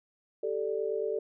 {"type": "chord", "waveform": "sine", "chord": "G suspended second", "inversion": "none", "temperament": "just", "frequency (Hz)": [392, 441, 588], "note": ["G4", "A4", "D5"], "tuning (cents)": [0, 4, 2], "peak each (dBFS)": [-34, -31, -36], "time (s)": [0.43, 1.19], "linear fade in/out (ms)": 5, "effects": []}